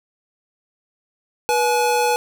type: tone pair together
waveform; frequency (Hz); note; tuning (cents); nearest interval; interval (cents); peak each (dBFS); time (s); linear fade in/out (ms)
square; 485.9 / 849.6; B4 / G#5; -28 / +39; minor seventh; 967; -20 / -19; 1.49-2.16; 0
effects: 9-bit